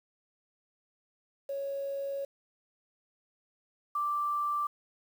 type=tone pair in turn; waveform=sine; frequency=554.4 / 1174.7 Hz; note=C#5 / D6; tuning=0 / 0 cents; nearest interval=octave + minor second; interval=1300 cents; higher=second; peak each=-32 / -28 dBFS; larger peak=second; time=1.49-2.25 / 3.95-4.67 s; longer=first; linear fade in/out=5 ms; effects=9-bit